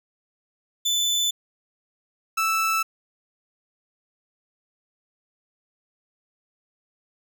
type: tone pair in turn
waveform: 30% pulse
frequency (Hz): 3507 / 1317.8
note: A7 / E6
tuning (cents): -6 / -1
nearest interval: octave + perfect fourth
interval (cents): 1695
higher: first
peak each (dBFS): -18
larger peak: neither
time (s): 0.85-1.31 / 2.37-2.83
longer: neither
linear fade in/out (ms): 10
effects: none